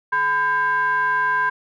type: ring-modulated tone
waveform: triangle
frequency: 291.9 Hz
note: D4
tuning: 10 cents flat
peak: -12 dBFS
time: 0.12-1.5 s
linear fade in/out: 10 ms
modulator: 1300 Hz
effects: none